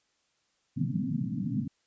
white band-pass noise, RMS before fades -31 dBFS, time 0.76-1.68 s, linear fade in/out 10 ms, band 110 to 270 Hz, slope 96 dB/octave, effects white hiss -73 dBFS RMS until 1.86 s + resampled to 16000 Hz

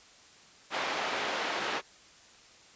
pink band-pass noise, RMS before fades -33 dBFS, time 0.7-1.82 s, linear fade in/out 50 ms, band 520 to 3400 Hz, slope 12 dB/octave, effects white hiss -56 dBFS RMS until 2.75 s + resampled to 16000 Hz

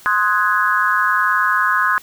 sine chord, Ab dominant seventh, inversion first, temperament equal with one note detuned, 1046.5 / 1256.1 / 1480 / 1661.2 Hz, C6 / Eb6 / Gb6 / Ab6, 0 / +16 / 0 / 0 cents, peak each -19 dBFS, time 0.06-1.98 s, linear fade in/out 0 ms, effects white hiss -44 dBFS RMS until 2.02 s

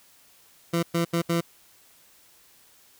20% pulse tone bursts at uneven times, 168.9 Hz, E3, 42 cents sharp, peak -17 dBFS, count 4, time 0.73-0.83 / 0.94-1.05 / 1.13-1.22 / 1.29-1.41 s, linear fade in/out 10 ms, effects white hiss -57 dBFS RMS until 2.99 s

